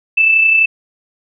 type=tone with amplitude modulation; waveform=sine; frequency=2639 Hz; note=E7; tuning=1 cent sharp; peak=-6 dBFS; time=0.17-0.66 s; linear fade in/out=10 ms; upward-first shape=sine; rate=31.8 Hz; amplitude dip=40%; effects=none